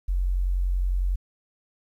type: tone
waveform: sine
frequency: 45.42 Hz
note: F#1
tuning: 31 cents flat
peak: -21 dBFS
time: 0.08-1.16 s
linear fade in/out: 10 ms
effects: 10-bit